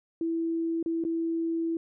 sine tone with dropouts, 330.2 Hz, E4, 3 cents sharp, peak -26 dBFS, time 0.21-1.77 s, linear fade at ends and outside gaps 2 ms, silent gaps 0.828-0.86 / 1.039-1.049 s, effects none

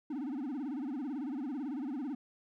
triangle tone with vibrato, 274.1 Hz, C#4, 19 cents flat, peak -33 dBFS, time 0.1-2.15 s, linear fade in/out 5 ms, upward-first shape sine, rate 18 Hz, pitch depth 220 cents each way, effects none

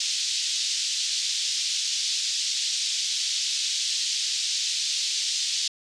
pink band-pass noise, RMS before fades -27 dBFS, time 0-5.68 s, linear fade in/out 5 ms, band 3500 to 6500 Hz, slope 24 dB/octave, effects resampled to 22050 Hz

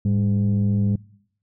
sine tone pair together, 106.2 / 200.5 Hz, G#2 / G3, +39 / +39 cents, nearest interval major seventh, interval 1100 cents, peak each -17 / -19 dBFS, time 0.05-0.96 s, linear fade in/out 5 ms, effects noise-tail reverb RT60 0.7 s tail -23 dB re dry + tanh soft clip ceiling -14 dBFS

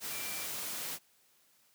sine tone in noise, 2349 Hz, D7, in tune, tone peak -45 dBFS, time 0.09-0.48 s, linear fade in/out 50 ms, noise white, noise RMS -39 dBFS, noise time 0-0.99 s, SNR -9 dB, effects white hiss -68 dBFS RMS until 1.74 s + high-pass 100 Hz 12 dB/octave

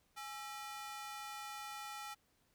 sawtooth ring-modulated tone, 1083 Hz, C#6, 41 cents flat, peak -38 dBFS, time 0.16-2.15 s, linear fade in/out 20 ms, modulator 251 Hz, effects pink hiss -75 dBFS RMS until 2.54 s

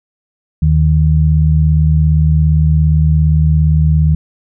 sine tone pair together, 77.4 / 154.8 Hz, D#2 / D#3, -9 / -9 cents, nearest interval octave, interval 1200 cents, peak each -10 dBFS, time 0.62-4.15 s, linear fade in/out 5 ms, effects none

